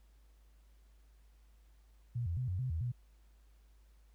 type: tone with pitch steps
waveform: sine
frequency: 119.8 / 85.3 / 126.7 / 91.4 / 128.7 / 81.1 / 122.3 Hz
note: A#2 / F2 / B2 / F#2 / C3 / E2 / B2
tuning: +48 / -40 / +45 / -21 / -28 / -28 / -16 cents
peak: -33 dBFS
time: 2.15-2.92 s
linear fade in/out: 10 ms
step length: 110 ms
effects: added 52 Hz sine -60 dBFS peak until 4.14 s + pink hiss -75 dBFS RMS until 4.14 s